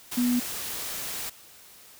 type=tone in noise; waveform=sine; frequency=244.7 Hz; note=B3; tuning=16 cents flat; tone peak=-21 dBFS; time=0.17-0.4 s; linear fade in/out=10 ms; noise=white; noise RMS=-34 dBFS; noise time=0.11-1.3 s; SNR=+10 dB; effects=white hiss -51 dBFS RMS until 1.99 s